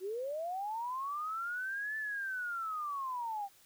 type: linear two-way sweep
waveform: sine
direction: up then down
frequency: 356.6 to 1760 to 776 Hz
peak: -35 dBFS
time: 0-3.49 s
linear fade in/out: 50 ms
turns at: 1.97 s
effects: white hiss -63 dBFS RMS until 3.65 s